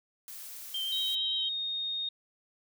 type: noise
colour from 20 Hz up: blue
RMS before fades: -44 dBFS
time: 0.28-1.15 s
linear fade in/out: 0 ms
type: tone with vibrato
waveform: sine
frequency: 3136 Hz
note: G7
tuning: in tune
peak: -31 dBFS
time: 0.74-1.49 s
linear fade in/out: 5 ms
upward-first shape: sine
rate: 8.6 Hz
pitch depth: 16 cents each way
type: tone with pitch glide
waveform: sine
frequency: 3804 to 3704 Hz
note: A#7 to A#7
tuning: +34 to -12 cents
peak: -31 dBFS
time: 0.92-2.09 s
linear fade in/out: 5 ms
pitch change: -46 cents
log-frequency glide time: 1.38-1.54 s
effects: none